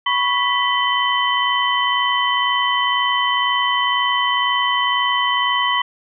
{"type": "tone cluster", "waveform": "sine", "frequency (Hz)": [984, 1106, 1974, 3059], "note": ["B5", "C#6", "B6", "G7"], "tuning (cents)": [-7, -4, -1, -43], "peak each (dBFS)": -21, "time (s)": [0.06, 5.82], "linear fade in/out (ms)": 5, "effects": []}